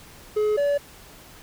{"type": "tone pair in turn", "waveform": "triangle", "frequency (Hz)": [424, 573.1], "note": ["G#4", "D5"], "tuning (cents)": [36, -42], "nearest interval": "perfect fourth", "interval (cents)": 522, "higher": "second", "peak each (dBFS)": -17, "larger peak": "neither", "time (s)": [[0.36, 0.57], [0.57, 0.78]], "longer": "neither", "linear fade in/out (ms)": 10, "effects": ["pink hiss -47 dBFS RMS until 1.42 s"]}